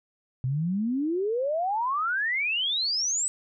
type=exponential sweep; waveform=sine; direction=up; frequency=123.47 to 8120 Hz; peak=-24 dBFS; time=0.44-3.28 s; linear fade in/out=0 ms; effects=none